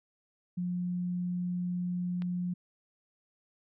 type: tone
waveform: sine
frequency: 178.2 Hz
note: F3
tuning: 35 cents sharp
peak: -30 dBFS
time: 0.57-2.54 s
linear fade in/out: 10 ms
type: click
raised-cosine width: 0.3 ms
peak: -30 dBFS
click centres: 2.221 s
effects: none